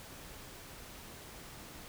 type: silence
effects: pink hiss -50 dBFS RMS until 1.88 s